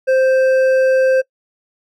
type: tone with hard clipping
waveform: sine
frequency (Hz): 523.3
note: C5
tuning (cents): 0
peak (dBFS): -12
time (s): 0.07-1.22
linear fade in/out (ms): 20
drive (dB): 7
effects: noise-tail reverb RT60 0.1 s tail -23 dB re dry